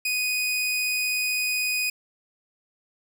sawtooth tone, 2489 Hz, D#7, in tune, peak -20 dBFS, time 0.05-1.9 s, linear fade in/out 5 ms, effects none

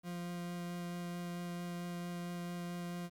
40% pulse tone with vibrato, 174.61 Hz, F3, in tune, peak -39 dBFS, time 0.03-3.1 s, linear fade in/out 50 ms, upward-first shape sine, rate 4.5 Hz, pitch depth 8 cents each way, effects 11-bit

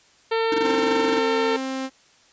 harmonic tone, 451.8 Hz, A4, 46 cents sharp, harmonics 1 / 2 / 3 / 4 / 5 / 6 / 7 / 8 / 9 / 10, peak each -21 / -27 / -31 / -33 / -35 / -37 / -38 / -39 / -40 / -41 dBFS, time 0.31-1.57 s, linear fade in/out 10 ms
square tone bursts, 311.1 Hz, D#4, in tune, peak -23 dBFS, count 16, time 0.52-1.186 s, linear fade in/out 2 ms, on 21 ms, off 22 ms
sawtooth tone, 264.4 Hz, C4, 18 cents sharp, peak -22 dBFS, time 0.61-1.9 s, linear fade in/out 50 ms
effects white hiss -56 dBFS RMS until 2.32 s + resampled to 16000 Hz

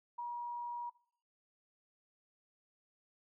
sine tone, 957 Hz, A#5, 45 cents sharp, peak -38 dBFS, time 0.18-0.9 s, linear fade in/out 10 ms, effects noise-tail reverb RT60 0.6 s tail -20 dB re dry

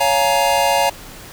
square chord, Bb minor seventh, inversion first, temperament just, 559.4 / 699.2 / 839.1 / 932.3 Hz, Db5 / F5 / Ab5 / Bb5, +16 / +2 / +18 / 0 cents, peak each -20 dBFS, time 0-0.9 s, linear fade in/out 10 ms, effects pink hiss -37 dBFS RMS until 1.32 s

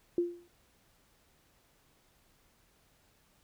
sine tone with exponential decay, 347.6 Hz, F4, 8 cents flat, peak -23 dBFS, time 0.18-0.48 s, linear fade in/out 2 ms, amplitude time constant 64 ms, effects pink hiss -68 dBFS RMS until 3.43 s

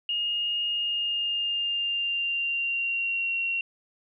sine tone with pitch glide, 2849 to 2741 Hz, F7 to F7, +34 to -33 cents, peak -25 dBFS, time 0.09-3.61 s, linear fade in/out 2 ms, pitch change -67 cents, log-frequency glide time 0.7-3.34 s, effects none

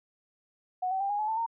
sine tone with pitch steps, 736 / 763.7 / 792.5 / 822.3 / 853.3 / 885.4 / 918.8 Hz, F#5 / G5 / G5 / G#5 / G#5 / A5 / A#5, -9 / -45 / +19 / -17 / +47 / +11 / -25 cents, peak -27 dBFS, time 0.82-1.464 s, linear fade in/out 10 ms, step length 92 ms, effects none

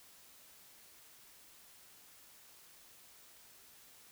silence, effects white hiss -60 dBFS RMS until 4.11 s

